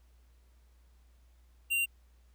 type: tone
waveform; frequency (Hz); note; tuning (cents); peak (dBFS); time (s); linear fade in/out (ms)
square; 2770; F7; -15; -28; 1.7-1.86; 20
effects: added 60 Hz sine -59 dBFS peak until 2.34 s + pink hiss -73 dBFS RMS until 2.34 s